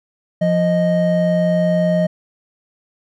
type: tone pair together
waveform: triangle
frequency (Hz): 174.54 / 622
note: F3 / D#5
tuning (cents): -1 / -1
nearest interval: octave + minor seventh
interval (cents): 2200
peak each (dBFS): -14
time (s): 0.41-2.07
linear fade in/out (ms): 10
effects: none